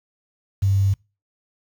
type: tone with quantisation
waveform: sine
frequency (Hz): 98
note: G2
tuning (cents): 0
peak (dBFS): -15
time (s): 0.62-0.94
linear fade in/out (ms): 10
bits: 7
effects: noise-tail reverb RT60 0.3 s tail -26 dB re dry